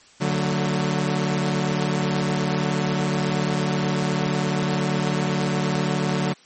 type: chord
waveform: sawtooth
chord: D major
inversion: none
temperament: equal with one note detuned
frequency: 146.83 / 185 / 224.4 Hz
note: D3 / F#3 / A3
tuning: 0 / 0 / +34 cents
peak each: -20 / -20 / -25 dBFS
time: 0.2-6.34 s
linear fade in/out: 20 ms
effects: white hiss -52 dBFS RMS until 6.45 s + MP3 32 kbps